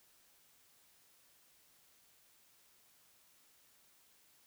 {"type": "silence", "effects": ["white hiss -68 dBFS RMS until 4.46 s"]}